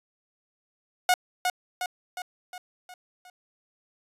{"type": "tone with echo", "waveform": "sawtooth", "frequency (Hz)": 727, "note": "F#5", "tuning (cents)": -31, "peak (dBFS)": -14, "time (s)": [1.09, 1.14], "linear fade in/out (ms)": 2, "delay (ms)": 360, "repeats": 6, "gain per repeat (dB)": -5, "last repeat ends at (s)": 3.3, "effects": ["resampled to 32000 Hz"]}